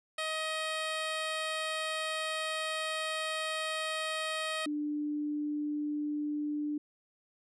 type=tone pair in turn; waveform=10% pulse / sine; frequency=630 / 296.7 Hz; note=D#5 / D4; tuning=+21 / +18 cents; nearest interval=octave + minor second; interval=1303 cents; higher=first; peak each=-24 / -31 dBFS; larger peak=first; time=0.18-4.66 / 4.66-6.78 s; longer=first; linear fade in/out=5 ms; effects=resampled to 22050 Hz